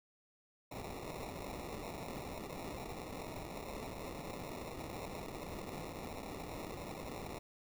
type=noise with sample-and-hold; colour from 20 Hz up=white; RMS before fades=-45 dBFS; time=0.71-7.39 s; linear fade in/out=10 ms; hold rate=1575 Hz; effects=none